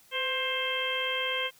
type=harmonic tone with a mistuned harmonic; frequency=528 Hz; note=C5; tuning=16 cents sharp; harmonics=1 / 2 / 3 / 4 / 5 / 6; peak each=-35 / -37 / -37 / -34 / -36 / -32 dBFS; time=0.11-1.51 s; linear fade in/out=50 ms; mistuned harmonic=1; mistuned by=-54 cents; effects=white hiss -59 dBFS RMS until 1.59 s